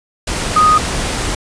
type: tone in noise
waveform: sine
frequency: 1243 Hz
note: D#6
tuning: 2 cents flat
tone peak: -7 dBFS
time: 0.56-0.78 s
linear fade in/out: 5 ms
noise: pink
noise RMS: -19 dBFS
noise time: 0.27-1.35 s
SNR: +9 dB
effects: resampled to 22050 Hz